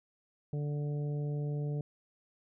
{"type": "harmonic tone", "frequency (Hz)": 146.5, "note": "D3", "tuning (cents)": -4, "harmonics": [1, 2, 3, 4, 5], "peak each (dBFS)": [-32, -46, -43, -50, -56], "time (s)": [0.53, 1.81], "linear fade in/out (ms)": 2, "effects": []}